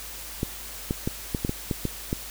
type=clicks; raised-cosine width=3 ms; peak=-12 dBFS; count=9; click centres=0.431 / 0.909 / 1.075 / 1.348 / 1.449 / 1.494 / 1.712 / 1.853 / 2.129 s; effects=added 50 Hz sine -45 dBFS peak until 2.3 s + white hiss -39 dBFS RMS until 2.3 s